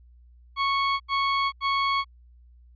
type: tone bursts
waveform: sawtooth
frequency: 1105 Hz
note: C#6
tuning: 6 cents flat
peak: -18 dBFS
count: 3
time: 0.56-2.046 s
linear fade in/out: 50 ms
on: 440 ms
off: 83 ms
effects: added 60 Hz sine -50 dBFS peak until 2.75 s + resampled to 11025 Hz